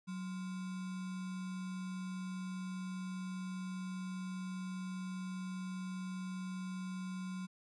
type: tone with sample-and-hold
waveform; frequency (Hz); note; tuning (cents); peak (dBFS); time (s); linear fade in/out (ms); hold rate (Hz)
sine; 185; F#3; 0; -39; 0.07-7.47; 20; 1225
effects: resampled to 22050 Hz